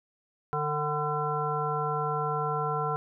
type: harmonic tone with a mistuned harmonic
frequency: 150 Hz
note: D3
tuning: 37 cents sharp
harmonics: 1 / 3 / 5 / 7 / 9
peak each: -33 / -33 / -33 / -33 / -33 dBFS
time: 0.53-2.96 s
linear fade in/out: 0 ms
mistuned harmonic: 7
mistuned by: -48 cents
effects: none